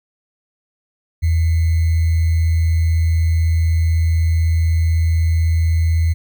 sine tone with sample-and-hold, 82 Hz, E2, 9 cents flat, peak -12 dBFS, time 1.22-6.14 s, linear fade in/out 20 ms, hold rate 2100 Hz, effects none

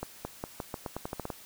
accelerating click train, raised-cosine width 1 ms, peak -20 dBFS, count 12, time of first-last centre 0.03-1.302 s, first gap 220 ms, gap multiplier 0.86, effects white hiss -51 dBFS RMS until 1.45 s

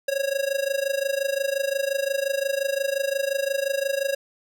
square tone with amplitude modulation, 550 Hz, C#5, 14 cents flat, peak -20 dBFS, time 0.08-4.15 s, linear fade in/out 5 ms, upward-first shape sine, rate 25.7 Hz, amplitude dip 85%, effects none

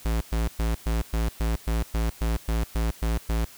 square tone bursts, 56 Hz, A1, 31 cents sharp, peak -23 dBFS, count 13, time 0.05-3.45 s, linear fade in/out 5 ms, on 160 ms, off 110 ms, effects white hiss -48 dBFS RMS until 3.57 s

